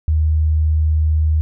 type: tone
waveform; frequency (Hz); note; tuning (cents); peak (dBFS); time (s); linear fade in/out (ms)
sine; 77.78; D#2; 0; -12; 0.08-1.41; 0
effects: none